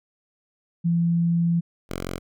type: tone pair in turn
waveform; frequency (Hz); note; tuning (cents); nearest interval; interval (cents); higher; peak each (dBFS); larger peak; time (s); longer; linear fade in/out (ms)
sine / 5% pulse; 169.6 / 44.92; E3 / F1; +50 / +50; octave + major seventh; 2300; first; -18; neither; 0.84-1.61 / 1.89-2.19; first; 20
effects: none